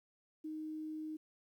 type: tone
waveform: sine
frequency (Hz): 311.1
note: D#4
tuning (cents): 0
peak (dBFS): -40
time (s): 0.44-1.17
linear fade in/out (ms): 10
effects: 12-bit